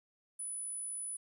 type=tone; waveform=sine; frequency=9956 Hz; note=D#9; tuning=in tune; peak=-38 dBFS; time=0.39-1.17 s; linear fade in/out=10 ms; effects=12-bit